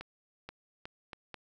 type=accelerating click train; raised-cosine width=0.3 ms; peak=-26 dBFS; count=5; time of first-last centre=0.01-1.343 s; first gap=480 ms; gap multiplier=0.76; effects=11-bit